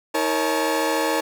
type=tone cluster; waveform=30% pulse; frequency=319 / 466.9 / 552 / 860 Hz; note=D#4 / A#4 / C#5 / A5; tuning=+43 / +3 / -7 / -40 cents; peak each=-23 dBFS; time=0.14-1.21 s; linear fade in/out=10 ms; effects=none